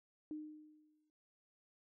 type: tone with exponential decay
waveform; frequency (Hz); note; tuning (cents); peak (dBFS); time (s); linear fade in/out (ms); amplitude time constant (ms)
sine; 305.7; D#4; -30; -40; 0.31-1.1; 1; 170
effects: none